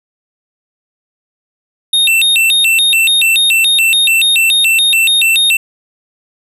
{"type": "tone with vibrato", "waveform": "square", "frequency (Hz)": 3151, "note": "G7", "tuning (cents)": 8, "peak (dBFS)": -8, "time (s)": [1.93, 5.57], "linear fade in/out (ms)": 5, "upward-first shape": "square", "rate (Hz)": 3.5, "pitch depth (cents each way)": 280, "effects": []}